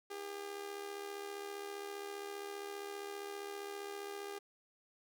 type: tone with amplitude modulation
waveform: sawtooth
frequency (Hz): 402.6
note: G4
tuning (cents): +46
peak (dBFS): -36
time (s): 0.1-4.39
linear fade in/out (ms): 10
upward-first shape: sine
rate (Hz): 75.1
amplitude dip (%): 60
effects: none